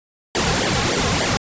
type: noise with flanger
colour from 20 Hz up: pink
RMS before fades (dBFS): -19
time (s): 0.35-1.37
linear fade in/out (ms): 0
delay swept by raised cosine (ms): 0.74 to 3.34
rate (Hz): 3.4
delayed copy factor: -1
effects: resampled to 16000 Hz